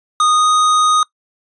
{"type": "tone with pitch glide", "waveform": "square", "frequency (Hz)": [1236, 1243.2], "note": ["D#6", "D#6"], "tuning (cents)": [-12, -2], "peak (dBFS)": -11, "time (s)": [0.2, 1.03], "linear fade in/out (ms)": 2, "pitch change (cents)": 10, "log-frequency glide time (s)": [0.32, 0.48], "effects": ["noise-tail reverb RT60 0.1 s tail -22 dB re dry", "resampled to 22050 Hz"]}